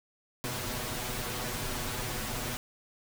pink noise with comb filter, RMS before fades -35 dBFS, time 0.44-2.57 s, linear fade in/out 0 ms, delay 8.1 ms, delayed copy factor +0.95, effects none

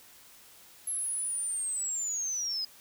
sine linear sweep, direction down, 11175 to 4978 Hz, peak -30 dBFS, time 0.87-2.65 s, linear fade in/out 5 ms, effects white hiss -55 dBFS RMS until 2.8 s

